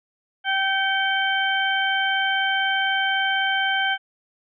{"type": "harmonic tone with a mistuned harmonic", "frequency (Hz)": 776, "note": "G5", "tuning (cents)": -18, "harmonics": [1, 2, 3, 4], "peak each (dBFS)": [-25, -22, -30, -26], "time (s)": [0.44, 3.98], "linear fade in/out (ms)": 50, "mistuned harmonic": 3, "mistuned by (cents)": -52, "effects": []}